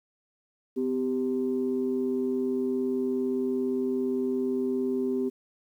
sine tone pair together, 254.5 / 392 Hz, C4 / G4, -48 / 0 cents, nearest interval perfect fifth, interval 748 cents, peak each -27 dBFS, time 0.76-5.3 s, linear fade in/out 20 ms, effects tanh soft clip ceiling -18 dBFS + 10-bit

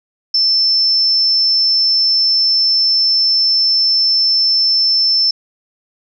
sine tone, 5310 Hz, E8, 12 cents sharp, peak -10 dBFS, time 0.34-5.31 s, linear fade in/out 5 ms, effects none

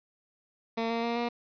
15% pulse tone with pitch steps, 227.8 / 231.1 / 234.5 / 237.9 Hz, A#3 / A#3 / A#3 / A#3, -40 / -15 / +11 / +35 cents, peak -22 dBFS, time 0.77-1.29 s, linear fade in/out 10 ms, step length 130 ms, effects resampled to 11025 Hz + 9-bit

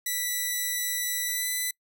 5% pulse tone with pitch glide, 1969 to 1997.6 Hz, B6 to B6, -6 to +19 cents, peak -17 dBFS, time 0.06-1.71 s, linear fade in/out 5 ms, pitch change +25 cents, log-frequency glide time 1.27-1.46 s, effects noise-tail reverb RT60 0.1 s tail -25 dB re dry

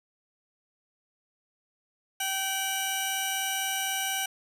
15% pulse tone pair together, 773 / 2914 Hz, G5 / F#7, -24 / -27 cents, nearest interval octave + major seventh, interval 2297 cents, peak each -24 dBFS, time 2.2-4.26 s, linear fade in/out 5 ms, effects none

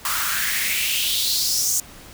white noise with high-pass filter sweep, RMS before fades -22 dBFS, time 0.05-1.8 s, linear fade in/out 2 ms, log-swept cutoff 1100 to 6800 Hz, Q 4.1, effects pink hiss -43 dBFS RMS until 2.13 s

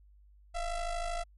square ring-modulated tone, 332.6 Hz, E4, 16 cents sharp, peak -30 dBFS, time 0.54-1.24 s, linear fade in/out 20 ms, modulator 359 Hz, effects added 50 Hz sine -56 dBFS peak until 1.37 s + MP3 48 kbps

